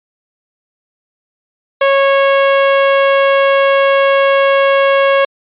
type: tone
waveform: sawtooth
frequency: 550 Hz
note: C#5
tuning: 14 cents flat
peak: -4 dBFS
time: 1.81-5.25 s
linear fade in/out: 5 ms
effects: resampled to 8000 Hz